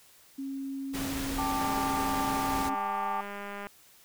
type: tone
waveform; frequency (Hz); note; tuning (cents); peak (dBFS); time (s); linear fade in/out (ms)
sine; 272; C#4; -33; -33; 0.38-2.75; 10
type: noise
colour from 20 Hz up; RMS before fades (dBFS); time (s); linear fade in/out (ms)
pink; -36; 0.93-2.7; 20
type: chord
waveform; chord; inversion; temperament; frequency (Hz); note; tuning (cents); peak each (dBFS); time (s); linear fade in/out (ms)
sine; G suspended second; none; just; 784 / 882 / 1176; G5 / A5 / D6; 0 / +4 / +2; -34 / -33 / -34; 1.38-3.21; 5
type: click train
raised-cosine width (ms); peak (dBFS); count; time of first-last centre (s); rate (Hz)
0.5; -25; 417; 1.61-3.669; 202
effects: white hiss -58 dBFS RMS until 4.04 s